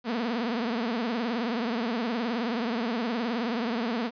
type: tone with vibrato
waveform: sawtooth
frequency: 233.1 Hz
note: A#3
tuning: in tune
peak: -23 dBFS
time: 0.04-4.11 s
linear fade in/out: 50 ms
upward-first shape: triangle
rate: 19 Hz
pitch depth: 160 cents each way
effects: resampled to 11025 Hz + 9-bit

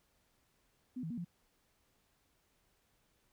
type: tone with pitch steps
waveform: sine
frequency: 252.6 / 161.8 / 238.5 / 173.3 Hz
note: B3 / E3 / A#3 / F3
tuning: +39 / -32 / +40 / -13 cents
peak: -38 dBFS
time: 0.96-1.248 s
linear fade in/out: 10 ms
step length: 72 ms
effects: pink hiss -75 dBFS RMS until 3.32 s

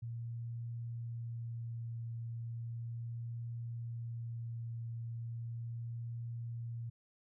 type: tone with vibrato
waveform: sine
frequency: 116.54 Hz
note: A#2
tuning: in tune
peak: -39 dBFS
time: 0.02-6.9 s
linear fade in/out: 10 ms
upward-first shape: triangle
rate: 0.36 Hz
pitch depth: 12 cents each way
effects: none

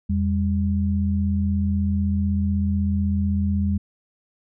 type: tone pair together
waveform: sine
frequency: 84.06 / 200.2 Hz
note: E2 / G3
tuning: +34 / +37 cents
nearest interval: octave + minor third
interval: 1503 cents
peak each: -21 / -22 dBFS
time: 0.09-3.78 s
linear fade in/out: 10 ms
effects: none

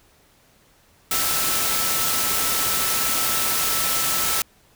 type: tone in noise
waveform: sine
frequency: 1318.5 Hz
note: E6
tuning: in tune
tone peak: -31 dBFS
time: 1.11-4.42 s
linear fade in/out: 2 ms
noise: white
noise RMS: -22 dBFS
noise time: 1.11-4.42 s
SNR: -12 dB
effects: pink hiss -57 dBFS RMS until 4.75 s

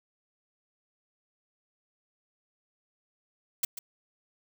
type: noise with echo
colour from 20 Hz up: blue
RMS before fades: -26 dBFS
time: 3.63-3.65 s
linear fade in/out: 5 ms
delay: 140 ms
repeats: 1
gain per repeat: -12 dB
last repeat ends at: 3.79 s
effects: none

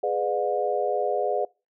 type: chord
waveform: sine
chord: G# diminished seventh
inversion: none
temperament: just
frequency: 415.3 / 498.4 / 598 / 717.6 Hz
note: G#4 / B4 / D5 / F5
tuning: 0 / +16 / +31 / +47 cents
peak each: -28 dBFS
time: 0.03-1.45 s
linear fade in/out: 5 ms
effects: noise-tail reverb RT60 0.3 s tail -26 dB re dry

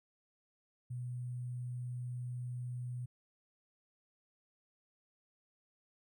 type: tone with sample-and-hold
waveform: sine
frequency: 123.47 Hz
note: B2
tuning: in tune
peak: -38 dBFS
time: 0.9-3.06 s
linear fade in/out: 10 ms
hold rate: 8820 Hz
effects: none

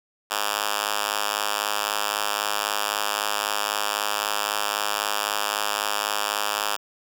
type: tone with high-pass filter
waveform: 5% pulse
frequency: 103.83 Hz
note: G#2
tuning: in tune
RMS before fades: -26 dBFS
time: 0.3-6.77 s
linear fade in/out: 20 ms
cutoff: 1000 Hz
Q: 0.56
effects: none

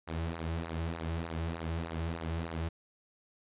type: tone with flanger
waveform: sawtooth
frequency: 82.41 Hz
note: E2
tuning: in tune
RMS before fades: -36 dBFS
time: 0.07-2.69 s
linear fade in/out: 10 ms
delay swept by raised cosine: 0.28 to 4.38 ms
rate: 3.3 Hz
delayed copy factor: -0.7
effects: resampled to 8000 Hz

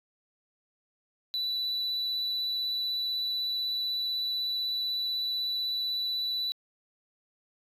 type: tone with vibrato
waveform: sine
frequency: 3965 Hz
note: B7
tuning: 6 cents sharp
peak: -26 dBFS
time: 1.34-6.52 s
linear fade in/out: 0 ms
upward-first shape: sine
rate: 16 Hz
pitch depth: 11 cents each way
effects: tanh soft clip ceiling -27 dBFS

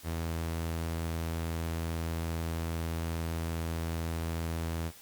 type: tone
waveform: sawtooth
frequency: 82.41 Hz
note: E2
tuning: in tune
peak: -28 dBFS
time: 0.03-4.92 s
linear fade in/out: 50 ms
effects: white hiss -53 dBFS RMS until 5.01 s + Opus 48 kbps

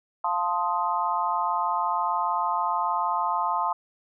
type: chord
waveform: sine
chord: F dominant seventh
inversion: none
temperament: equal with one note detuned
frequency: 698.5 / 880 / 1046.5 / 1250.3 Hz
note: F5 / A5 / C6 / Eb6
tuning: 0 / 0 / 0 / +8 cents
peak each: -31 / -27 / -27 / -30 dBFS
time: 0.24-3.73 s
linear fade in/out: 5 ms
effects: none

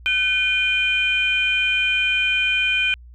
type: tone cluster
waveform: sine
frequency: 1516 / 2435 / 3098 Hz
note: F#6 / D#7 / G7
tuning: +42 / -38 / -21 cents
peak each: -25 / -18 / -23 dBFS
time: 0.06-2.94 s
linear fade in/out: 0 ms
effects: tanh soft clip ceiling -8 dBFS + added 60 Hz sine -40 dBFS peak until 3.14 s

